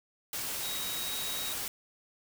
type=tone in noise; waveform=sine; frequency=3800 Hz; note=A#7; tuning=33 cents sharp; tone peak=-38 dBFS; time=0.63-1.53 s; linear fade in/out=2 ms; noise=white; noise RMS=-36 dBFS; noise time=0.33-1.68 s; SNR=-5 dB; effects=none